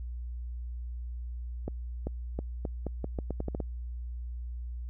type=accelerating click train; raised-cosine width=2 ms; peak=-20 dBFS; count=12; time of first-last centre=1.68-3.602 s; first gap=390 ms; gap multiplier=0.82; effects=added 60 Hz sine -35 dBFS peak until 4.89 s